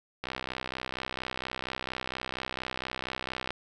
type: click train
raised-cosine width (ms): 0.3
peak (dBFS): -17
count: 211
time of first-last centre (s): 0.24-3.506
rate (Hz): 64.3
effects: none